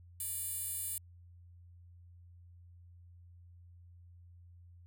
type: tone with high-pass filter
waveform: 10% pulse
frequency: 587.3 Hz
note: D5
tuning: in tune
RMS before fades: -39 dBFS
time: 0.2-0.98 s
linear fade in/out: 2 ms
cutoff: 11000 Hz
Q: 2
effects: added 87 Hz sine -54 dBFS peak until 4.86 s